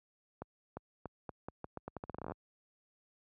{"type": "accelerating click train", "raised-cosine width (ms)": 1, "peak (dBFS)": -27, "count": 20, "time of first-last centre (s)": [0.42, 2.32], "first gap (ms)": 350, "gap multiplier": 0.82, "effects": ["high-pass 60 Hz 12 dB/octave"]}